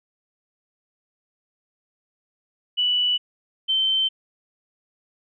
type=tone pair in turn; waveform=sine; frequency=2960 / 3098 Hz; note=F#7 / G7; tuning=0 / -21 cents; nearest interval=minor second; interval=79 cents; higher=second; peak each=-18 dBFS; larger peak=neither; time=2.77-3.18 / 3.68-4.09 s; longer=neither; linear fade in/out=20 ms; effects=none